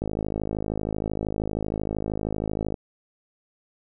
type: click train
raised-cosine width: 2 ms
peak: -14 dBFS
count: 145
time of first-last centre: 0.02-2.742 s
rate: 52.9 Hz
effects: none